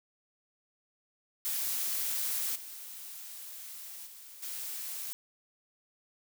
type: noise with level steps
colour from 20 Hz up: blue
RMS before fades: -33 / -45 / -50 / -39 dBFS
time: 1.45-5.13 s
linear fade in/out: 0 ms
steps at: 2.55 / 4.06 / 4.42 s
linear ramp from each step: 10 ms
effects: none